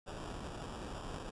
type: noise with sample-and-hold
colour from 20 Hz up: pink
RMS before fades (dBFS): -44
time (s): 0.06-1.31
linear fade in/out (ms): 20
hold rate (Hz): 2100
effects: resampled to 22050 Hz